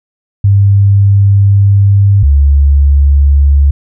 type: tone pair in turn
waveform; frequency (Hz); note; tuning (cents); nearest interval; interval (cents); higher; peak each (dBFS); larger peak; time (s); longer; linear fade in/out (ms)
sine; 99.7 / 70.5; G2 / C#2; +30 / +30; tritone; 600; first; -3; neither; 0.44-2.23 / 2.23-3.71; first; 5
effects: none